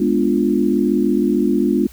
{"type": "chord", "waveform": "sine", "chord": "G# diminished seventh", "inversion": "none", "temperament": "equal", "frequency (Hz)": [207.7, 246.9, 293.7, 349.2], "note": ["G#3", "B3", "D4", "F4"], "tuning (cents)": [0, 0, 0, 0], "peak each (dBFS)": -19, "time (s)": [0, 1.87], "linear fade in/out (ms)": 5, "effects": ["added 60 Hz sine -41 dBFS peak until 1.92 s", "white hiss -47 dBFS RMS until 1.92 s"]}